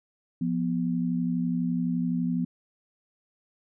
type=tone pair together; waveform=sine; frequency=174.26 / 246.2 Hz; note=F3 / B3; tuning=-4 / -5 cents; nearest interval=tritone; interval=599 cents; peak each=-27 dBFS; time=0.41-2.45 s; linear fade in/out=5 ms; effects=none